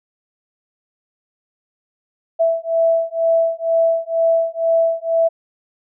sine beating tone pair, 659.3 / 661.4 Hz, E5 / E5, 0 / +6 cents, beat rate 2.1 Hz, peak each -17 dBFS, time 2.39-5.29 s, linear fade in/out 20 ms, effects none

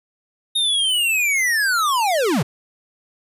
square linear sweep, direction down, 3729 to 110 Hz, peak -17 dBFS, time 0.55-2.43 s, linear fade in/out 10 ms, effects resampled to 32000 Hz

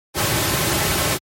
pink noise with comb filter, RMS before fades -19 dBFS, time 0.14-1.19 s, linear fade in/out 50 ms, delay 4.2 ms, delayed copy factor -0.5, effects high-pass 80 Hz 12 dB/octave + MP3 64 kbps

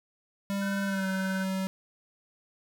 square tone with pitch glide, 198.4 to 190.1 Hz, G3 to F#3, +21 to +47 cents, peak -29 dBFS, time 0.5-1.67 s, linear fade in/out 0 ms, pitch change -74 cents, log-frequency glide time 0.86-1.07 s
sine tone with tremolo, 1522 Hz, F#6, 48 cents sharp, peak -32 dBFS, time 0.61-1.45 s, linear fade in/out 20 ms, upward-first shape triangle, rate 19 Hz, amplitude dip 70%
effects none

